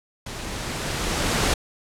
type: noise with level ramp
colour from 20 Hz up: pink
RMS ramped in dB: -34 to -20 dBFS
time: 0.26-1.54 s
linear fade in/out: 5 ms
effects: low-pass 9000 Hz 12 dB/octave